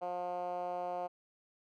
10% pulse tone with band-pass filter, 178.1 Hz, F3, 34 cents sharp, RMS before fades -38 dBFS, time 0.01-1.08 s, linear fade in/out 20 ms, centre 660 Hz, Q 3.5, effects none

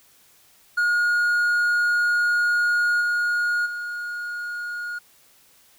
triangle tone with level steps, 1435 Hz, F6, 47 cents sharp, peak -16 / -18 / -26 dBFS, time 0.77-4.99 s, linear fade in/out 10 ms, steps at 3 / 3.65 s, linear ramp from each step 20 ms, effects white hiss -56 dBFS RMS until 5.78 s

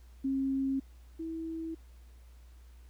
sine tone pair in turn, 269.3 / 325.3 Hz, C#4 / E4, -50 / -23 cents, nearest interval minor third, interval 327 cents, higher second, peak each -28 / -35 dBFS, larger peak first, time 0.24-0.8 / 1.19-1.75 s, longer neither, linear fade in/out 10 ms, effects added 60 Hz sine -51 dBFS peak until 2.89 s + pink hiss -67 dBFS RMS until 2.89 s

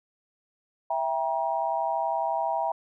sine chord, E diminished, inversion none, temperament just, 659.3 / 791.1 / 949.3 Hz, E5 / G5 / Bb5, 0 / +16 / +31 cents, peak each -29 dBFS, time 0.9-2.72 s, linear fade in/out 5 ms, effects none

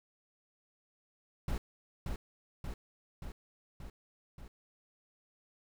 brown noise with echo, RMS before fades -34 dBFS, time 1.48-1.58 s, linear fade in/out 2 ms, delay 580 ms, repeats 5, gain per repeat -3 dB, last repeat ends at 4.48 s, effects none

